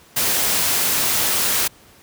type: noise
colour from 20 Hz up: white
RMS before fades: -19 dBFS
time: 0.16-1.68 s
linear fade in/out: 10 ms
effects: pink hiss -49 dBFS RMS until 2.02 s + high-pass 60 Hz 12 dB/octave